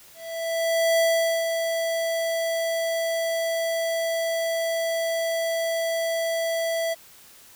square tone with ADSR envelope, 661 Hz, E5, 5 cents sharp, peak -18 dBFS, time 0.14-6.95 s, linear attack 850 ms, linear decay 450 ms, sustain -6 dB, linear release 25 ms, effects white hiss -50 dBFS RMS until 7.55 s

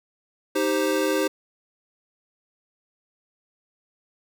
square chord, C minor, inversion first, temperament equal, 311.1 / 392 / 523.3 Hz, Eb4 / G4 / C5, 0 / 0 / 0 cents, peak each -26 dBFS, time 0.55-1.28 s, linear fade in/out 10 ms, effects none

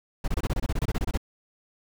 brown noise bursts, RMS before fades -25 dBFS, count 15, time 0.24-1.175 s, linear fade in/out 5 ms, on 39 ms, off 25 ms, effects none

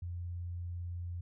sine tone with vibrato, 87.31 Hz, F2, in tune, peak -37 dBFS, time 0.02-1.21 s, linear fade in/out 5 ms, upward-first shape triangle, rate 18 Hz, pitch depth 9 cents each way, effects none

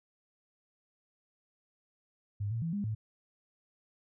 sine tone with pitch steps, 102.1 / 114.7 / 165.5 / 203.3 / 108.8 Hz, G#2 / A#2 / E3 / G#3 / A2, -29 / -28 / +7 / -37 / -19 cents, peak -31 dBFS, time 2.4-2.95 s, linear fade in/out 10 ms, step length 110 ms, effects none

